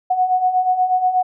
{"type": "beating tone pair", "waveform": "sine", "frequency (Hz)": [731, 739.3], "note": ["F#5", "F#5"], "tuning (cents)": [-21, -2], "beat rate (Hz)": 8.3, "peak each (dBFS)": [-21, -15], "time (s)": [0.1, 1.23], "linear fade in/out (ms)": 10, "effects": []}